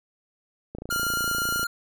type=click train; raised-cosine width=2 ms; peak=-22 dBFS; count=26; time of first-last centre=0.75-1.63 s; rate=28.4 Hz
type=tone with vibrato; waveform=square; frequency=1396.9 Hz; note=F6; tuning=in tune; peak=-26 dBFS; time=0.9-1.67 s; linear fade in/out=5 ms; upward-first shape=triangle; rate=11 Hz; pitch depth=11 cents each way
type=tone; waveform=5% pulse; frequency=2927 Hz; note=F#7; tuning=19 cents flat; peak=-22 dBFS; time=0.91-1.64 s; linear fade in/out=0 ms
effects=none